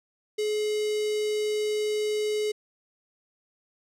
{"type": "tone with notch filter", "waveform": "square", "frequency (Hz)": 423.8, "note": "G#4", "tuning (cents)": 35, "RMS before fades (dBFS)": -27, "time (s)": [0.38, 2.52], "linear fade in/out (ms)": 10, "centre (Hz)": 1300, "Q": 1.1, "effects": ["low-pass 9000 Hz 12 dB/octave"]}